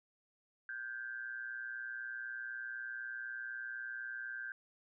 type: tone with amplitude modulation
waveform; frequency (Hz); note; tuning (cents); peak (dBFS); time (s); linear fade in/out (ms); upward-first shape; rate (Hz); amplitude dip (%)
sine; 1568; G6; 0; -37; 0.69-4.52; 2; sine; 120; 75
effects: none